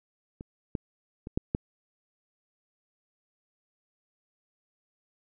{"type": "clicks", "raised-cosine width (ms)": 3, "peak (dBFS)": [-27, -17, -25, -13, -13], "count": 5, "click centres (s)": [0.409, 0.752, 1.271, 1.375, 1.549], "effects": []}